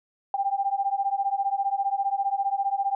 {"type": "beating tone pair", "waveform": "sine", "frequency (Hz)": [784, 799], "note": ["G5", "G5"], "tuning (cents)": [0, 33], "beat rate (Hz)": 15, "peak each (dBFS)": [-26, -26], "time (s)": [0.34, 2.95], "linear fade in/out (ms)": 2, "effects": []}